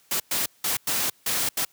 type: noise bursts at uneven times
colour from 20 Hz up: white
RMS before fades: -25 dBFS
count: 6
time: 0.11-0.2 / 0.31-0.46 / 0.64-0.77 / 0.87-1.1 / 1.26-1.49 / 1.57-1.65 s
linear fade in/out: 5 ms
effects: white hiss -60 dBFS RMS until 1.72 s + high-pass 80 Hz 12 dB/octave